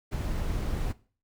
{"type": "noise", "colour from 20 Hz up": "brown", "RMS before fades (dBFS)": -30, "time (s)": [0.11, 0.93], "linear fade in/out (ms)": 20, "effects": ["noise-tail reverb RT60 0.4 s tail -19 dB re dry"]}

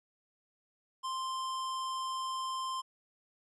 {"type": "tone", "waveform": "square", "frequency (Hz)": 1046.5, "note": "C6", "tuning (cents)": 0, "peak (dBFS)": -35, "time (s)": [1.03, 2.82], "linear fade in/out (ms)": 20, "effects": ["resampled to 24000 Hz"]}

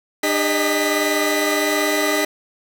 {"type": "tone cluster", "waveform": "sawtooth", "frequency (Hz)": [300.7, 402.1, 621, 1989], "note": ["D4", "G4", "D#5", "B6"], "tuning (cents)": [41, 44, -3, 12], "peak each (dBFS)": -19, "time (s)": [0.23, 2.25], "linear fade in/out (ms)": 5, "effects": []}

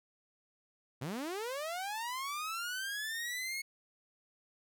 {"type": "linear sweep", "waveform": "sawtooth", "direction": "up", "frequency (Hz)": [116.1, 2192], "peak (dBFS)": -33, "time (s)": [1.01, 3.62], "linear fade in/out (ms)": 10, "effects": []}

